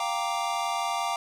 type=chord; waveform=square; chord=G minor seventh; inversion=third; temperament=equal; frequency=698.5 / 784 / 932.3 / 1174.7 Hz; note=F5 / G5 / Bb5 / D6; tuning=0 / 0 / 0 / 0 cents; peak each=-33 dBFS; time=0-1.16 s; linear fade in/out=2 ms; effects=low-pass 9000 Hz 12 dB/octave + 9-bit